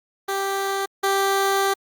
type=tone pair in turn; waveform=15% pulse; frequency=392 / 392 Hz; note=G4 / G4; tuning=0 / 0 cents; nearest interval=unison; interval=0 cents; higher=neither; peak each=-16 / -12 dBFS; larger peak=second; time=0.28-0.86 / 1.03-1.74 s; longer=second; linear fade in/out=10 ms; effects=Opus 32 kbps